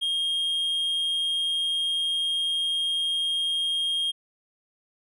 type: tone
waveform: triangle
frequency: 3234 Hz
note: G#7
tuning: 47 cents flat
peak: -22 dBFS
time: 0.01-4.12 s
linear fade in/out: 20 ms
effects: none